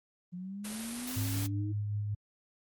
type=linear sweep; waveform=sine; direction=up; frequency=174.61 to 315.7 Hz; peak=-38 dBFS; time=0.32-1.73 s; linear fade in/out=20 ms
type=noise; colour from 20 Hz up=white; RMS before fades=-40 dBFS; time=0.64-1.47 s; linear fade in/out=10 ms
type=tone with tremolo; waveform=sine; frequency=103.83 Hz; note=G#2; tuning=in tune; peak=-30 dBFS; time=1.16-2.15 s; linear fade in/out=10 ms; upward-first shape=sine; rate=5.3 Hz; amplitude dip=25%
effects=Opus 32 kbps